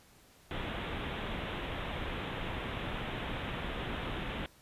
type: low-pass noise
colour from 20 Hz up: pink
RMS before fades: -38 dBFS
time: 0.51-4.46 s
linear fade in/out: 0 ms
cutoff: 3700 Hz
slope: 96 dB/octave
effects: pink hiss -61 dBFS RMS until 4.61 s + resampled to 32000 Hz